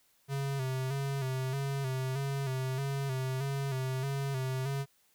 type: tone with vibrato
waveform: square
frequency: 134.3 Hz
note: C3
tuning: 46 cents sharp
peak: -32 dBFS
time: 0.28-4.86 s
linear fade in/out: 50 ms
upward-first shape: square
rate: 1.6 Hz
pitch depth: 49 cents each way
effects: white hiss -69 dBFS RMS until 5.14 s